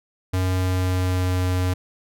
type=tone with pitch glide; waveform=square; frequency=92.5 to 91.33 Hz; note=F#2 to F#2; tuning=0 to -22 cents; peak=-20 dBFS; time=0.33-1.74 s; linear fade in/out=10 ms; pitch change=-22 cents; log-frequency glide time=0.46-1.4 s; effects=none